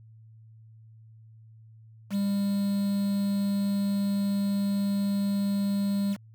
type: tone with quantisation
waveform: triangle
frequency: 199.8 Hz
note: G3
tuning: 33 cents sharp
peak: -22 dBFS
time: 2.1-6.17 s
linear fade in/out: 50 ms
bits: 7
effects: added 111 Hz sine -49 dBFS peak until 6.34 s